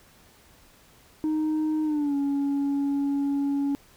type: tone with pitch glide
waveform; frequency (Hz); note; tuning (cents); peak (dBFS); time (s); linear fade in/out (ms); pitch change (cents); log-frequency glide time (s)
sine; 310 to 281; D#4 to C#4; -6 to +24; -20; 1.24-3.75; 0; -170; 1.84-2.15
effects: tanh soft clip ceiling -22 dBFS + pink hiss -56 dBFS RMS until 3.96 s